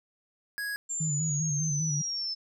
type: tone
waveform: square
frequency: 1661.2 Hz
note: G#6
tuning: in tune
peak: -32 dBFS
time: 0.58-0.76 s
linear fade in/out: 0 ms
type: linear sweep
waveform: sine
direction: down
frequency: 7370 to 5230 Hz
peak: -30 dBFS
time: 0.89-2.35 s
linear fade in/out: 20 ms
type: tone with vibrato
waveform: sine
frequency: 151.2 Hz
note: D#3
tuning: 49 cents flat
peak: -28 dBFS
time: 1-2.02 s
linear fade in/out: 10 ms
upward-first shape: square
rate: 5 Hz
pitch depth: 71 cents each way
effects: none